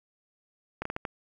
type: slowing click train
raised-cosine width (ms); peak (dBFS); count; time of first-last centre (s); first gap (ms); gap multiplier
0.5; -17; 5; 0.82-1.052; 34; 1.37
effects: 9-bit